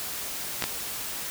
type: clicks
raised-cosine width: 0.2 ms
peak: -8 dBFS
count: 2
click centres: 0.623 / 0.64 s
effects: white hiss -34 dBFS RMS until 1.3 s